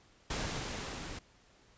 pink noise with level ramp, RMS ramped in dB -35 to -44 dBFS, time 0.3-1.19 s, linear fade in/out 5 ms, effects pink hiss -64 dBFS RMS until 1.77 s + resampled to 16000 Hz

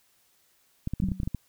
clicks, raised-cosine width 5 ms, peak -17 dBFS, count 10, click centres 0.874 / 0.936 / 1.001 / 1.039 / 1.087 / 1.118 / 1.201 / 1.233 / 1.275 / 1.347 s
sine tone with exponential decay, 187.4 Hz, F#3, 22 cents sharp, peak -21 dBFS, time 1.02-1.29 s, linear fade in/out 5 ms, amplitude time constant 58 ms
effects white hiss -66 dBFS RMS until 1.48 s

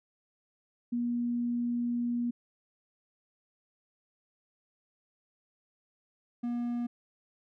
sine / triangle tone pair in turn, 239.6 / 239.6 Hz, A#3 / A#3, +48 / +48 cents, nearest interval unison, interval 0 cents, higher neither, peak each -28 dBFS, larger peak neither, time 0.92-2.31 / 6.43-6.87 s, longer first, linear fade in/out 10 ms, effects none

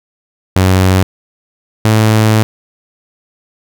sawtooth tone pair in turn, 93.6 / 109.09 Hz, F#2 / A2, +20 / -14 cents, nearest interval minor third, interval 266 cents, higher second, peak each -3 dBFS, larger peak neither, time 0.56-1.03 / 1.85-2.43 s, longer second, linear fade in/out 0 ms, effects none

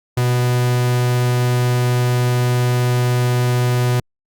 45% pulse tone, 123.47 Hz, B2, in tune, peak -14 dBFS, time 0.17-4 s, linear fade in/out 5 ms, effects Opus 48 kbps

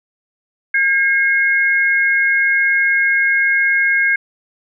sine tone pair together, 1617 / 2158 Hz, G#6 / C#7, -47 / -47 cents, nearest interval perfect fourth, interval 500 cents, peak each -14 / -15 dBFS, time 0.74-4.16 s, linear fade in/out 5 ms, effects none

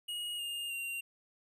square tone with pitch steps, 2884 / 2825 / 2767 Hz, F#7 / F7 / F7, -45 / +19 / -17 cents, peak -37 dBFS, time 0.08-1.01 s, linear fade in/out 10 ms, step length 310 ms, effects none

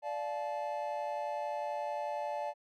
triangle chord, D minor, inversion none, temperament equal with one note detuned, 587.3 / 698.5 / 863.4 Hz, D5 / F5 / A5, 0 / 0 / -33 cents, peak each -36 / -39 / -36 dBFS, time 0.02-2.54 s, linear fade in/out 50 ms, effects none

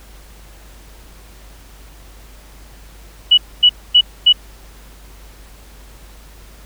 sine tone bursts, 2943 Hz, F#7, 10 cents flat, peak -5 dBFS, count 4, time 3.31-4.328 s, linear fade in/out 10 ms, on 67 ms, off 250 ms, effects added 50 Hz sine -39 dBFS peak until 6.65 s + pink hiss -45 dBFS RMS until 6.65 s

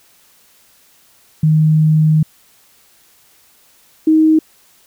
sine tone pair in turn, 155.7 / 314.7 Hz, D#3 / D#4, +2 / +20 cents, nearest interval octave, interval 1218 cents, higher second, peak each -8 / -7 dBFS, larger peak second, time 1.43-2.23 / 4.07-4.39 s, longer first, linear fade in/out 5 ms, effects white hiss -51 dBFS RMS until 4.86 s

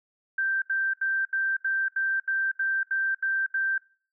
sine tone bursts, 1568 Hz, G6, in tune, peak -23 dBFS, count 11, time 0.38-3.78 s, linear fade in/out 5 ms, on 240 ms, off 76 ms, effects noise-tail reverb RT60 0.4 s tail -21 dB re dry

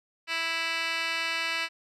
10% pulse tone with band-pass filter, 329.6 Hz, E4, in tune, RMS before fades -30 dBFS, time 0.27-1.69 s, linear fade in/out 50 ms, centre 3000 Hz, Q 4.6, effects none

